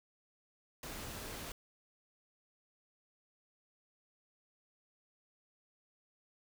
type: noise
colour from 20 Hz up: pink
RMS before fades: -45 dBFS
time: 0.83-1.52 s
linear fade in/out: 2 ms
effects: none